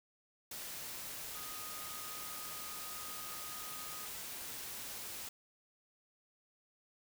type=tone in noise; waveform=sine; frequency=1244.5 Hz; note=D#6; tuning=in tune; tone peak=-51 dBFS; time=1.35-4.06 s; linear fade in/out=5 ms; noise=white; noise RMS=-45 dBFS; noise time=0.51-5.29 s; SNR=-9 dB; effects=none